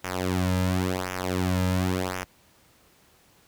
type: tone with flanger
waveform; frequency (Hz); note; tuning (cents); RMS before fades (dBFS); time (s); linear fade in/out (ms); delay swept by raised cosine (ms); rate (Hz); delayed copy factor
sawtooth; 92; F#2; -9; -26; 0.04-2.24; 0; 0.23 to 2.73; 0.93; -0.85
effects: pink hiss -59 dBFS RMS until 3.47 s + high-pass 60 Hz 12 dB/octave